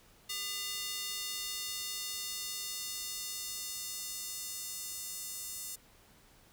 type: tone with high-pass filter sweep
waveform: square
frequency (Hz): 402.5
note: G4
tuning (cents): +46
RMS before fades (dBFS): -40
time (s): 0.29-5.76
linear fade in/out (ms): 10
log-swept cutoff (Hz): 3400 to 7400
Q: 1.1
effects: pink hiss -62 dBFS RMS until 6.52 s